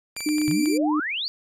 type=tone with vibrato; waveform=15% pulse; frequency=2349 Hz; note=D7; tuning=in tune; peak=-23 dBFS; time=0.16-0.78 s; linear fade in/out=10 ms; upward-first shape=square; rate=15 Hz; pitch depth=18 cents each way
type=clicks; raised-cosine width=0.3 ms; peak=-21 dBFS; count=8; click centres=0.165 / 0.206 / 0.289 / 0.383 / 0.416 / 0.48 / 0.512 / 0.658 s
type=tone; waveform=sine; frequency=303 Hz; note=D#4; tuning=46 cents flat; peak=-20 dBFS; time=0.26-1 s; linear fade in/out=5 ms
type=exponential sweep; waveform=sine; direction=up; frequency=137.5 to 4753 Hz; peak=-25 dBFS; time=0.48-1.28 s; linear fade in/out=0 ms
effects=none